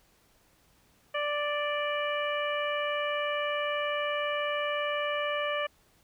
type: harmonic tone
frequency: 587.3 Hz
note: D5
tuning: in tune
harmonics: 1 / 2 / 3 / 4 / 5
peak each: -31 / -34 / -36 / -37 / -38 dBFS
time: 1.14-5.67 s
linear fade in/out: 10 ms
effects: pink hiss -65 dBFS RMS until 6.03 s